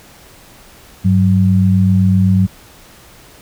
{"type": "tone pair together", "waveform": "sine", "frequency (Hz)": [99, 186.89], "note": ["G2", "F#3"], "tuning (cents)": [18, 18], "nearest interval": "major seventh", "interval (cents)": 1100, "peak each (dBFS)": -11, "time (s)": [1.04, 2.47], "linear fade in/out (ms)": 20, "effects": ["pink hiss -42 dBFS RMS until 3.41 s"]}